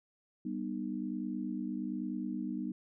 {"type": "chord", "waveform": "sine", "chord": "G augmented", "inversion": "none", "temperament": "just", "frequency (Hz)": [196, 245, 306.2], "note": ["G3", "B3", "D#4"], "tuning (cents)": [0, -14, -28], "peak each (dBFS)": [-39, -38, -39], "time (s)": [0.45, 2.72], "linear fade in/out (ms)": 5, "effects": []}